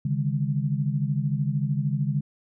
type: tone cluster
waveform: sine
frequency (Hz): 139.2 / 152.4 / 202.9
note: C#3 / D#3 / G#3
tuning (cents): +8 / -36 / -40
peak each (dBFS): -25 / -27 / -30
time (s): 0.05-2.21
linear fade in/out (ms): 5
effects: none